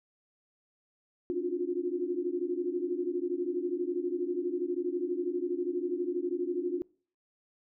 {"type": "tone cluster", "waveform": "sine", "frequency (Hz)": [275.6, 301.5, 350, 362.3], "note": ["C#4", "D4", "F4", "F#4"], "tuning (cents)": [-10, 46, 4, -36], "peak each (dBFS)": [-40, -40, -32, -34], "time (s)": [1.3, 6.82], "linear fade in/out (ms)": 0, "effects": ["noise-tail reverb RT60 0.5 s tail -26 dB re dry"]}